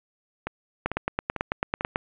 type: two click trains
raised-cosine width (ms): 0.5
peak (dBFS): -9 / -14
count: 11 / 4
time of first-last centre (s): 0.86-1.959 / 0.47-1.809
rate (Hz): 9.1 / 2.24
effects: resampled to 8000 Hz + 8-bit